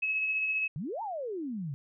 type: tone with tremolo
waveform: sine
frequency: 2576 Hz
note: E7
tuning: 41 cents flat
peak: -26 dBFS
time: 0.02-0.68 s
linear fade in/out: 10 ms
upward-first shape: sine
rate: 15 Hz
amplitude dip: 30%
type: exponential two-way sweep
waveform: sine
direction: up then down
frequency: 130.81 to 932.3 to 130.81 Hz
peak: -33 dBFS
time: 0.76-1.74 s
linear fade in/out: 0 ms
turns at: 1.02 s
effects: none